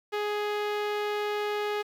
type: tone with low-pass filter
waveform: sawtooth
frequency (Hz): 416.7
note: G#4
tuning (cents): +6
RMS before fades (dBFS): -30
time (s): 0.12-1.83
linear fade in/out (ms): 20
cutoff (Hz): 3400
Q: 0.97
effects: 9-bit